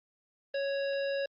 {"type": "harmonic tone", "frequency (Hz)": 554.4, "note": "C#5", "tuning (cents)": 0, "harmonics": [1, 3, 5, 7, 9], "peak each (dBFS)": [-30, -40, -44, -47, -49], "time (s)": [0.54, 1.26], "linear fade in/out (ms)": 5, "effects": ["Opus 32 kbps"]}